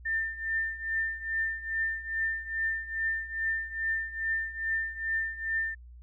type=tone with tremolo; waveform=sine; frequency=1796 Hz; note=A6; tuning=35 cents sharp; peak=-25 dBFS; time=0.05-5.75 s; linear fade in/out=10 ms; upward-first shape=triangle; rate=2.4 Hz; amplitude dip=85%; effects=added 60 Hz sine -46 dBFS peak until 6.02 s